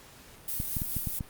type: noise with tremolo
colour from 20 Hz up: violet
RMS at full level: -32 dBFS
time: 0.48-1.19 s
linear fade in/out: 2 ms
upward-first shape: sine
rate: 4.7 Hz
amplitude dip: 30%
type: clicks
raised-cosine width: 5 ms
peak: -20 dBFS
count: 6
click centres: 0.601 / 0.768 / 0.819 / 0.967 / 1.072 / 1.208 s
effects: pink hiss -52 dBFS RMS until 1.29 s + Opus 48 kbps